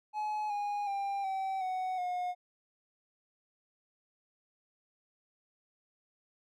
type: tone with pitch steps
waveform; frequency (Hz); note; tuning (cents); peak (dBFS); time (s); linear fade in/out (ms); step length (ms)
triangle; 849 / 821.5 / 794.9 / 769.1 / 744.2 / 720.1; G#5 / G#5 / G5 / G5 / F#5 / F#5; +38 / -19 / +24 / -33 / +10 / -47; -30; 0.13-2.35; 50; 370
effects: none